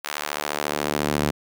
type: tone with high-pass filter sweep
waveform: sawtooth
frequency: 74.1 Hz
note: D2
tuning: 16 cents sharp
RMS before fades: -26 dBFS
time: 0.04-1.31 s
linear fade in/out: 10 ms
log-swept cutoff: 1300 to 160 Hz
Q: 0.75
effects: none